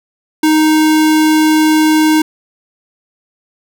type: tone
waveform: square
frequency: 311.1 Hz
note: D#4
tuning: in tune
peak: -8 dBFS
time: 0.43-2.22 s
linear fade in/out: 5 ms
effects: none